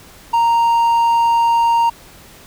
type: tone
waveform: triangle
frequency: 930 Hz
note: A#5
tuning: 4 cents flat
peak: -9 dBFS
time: 0.33-1.9 s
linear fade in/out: 10 ms
effects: pink hiss -42 dBFS RMS until 2.46 s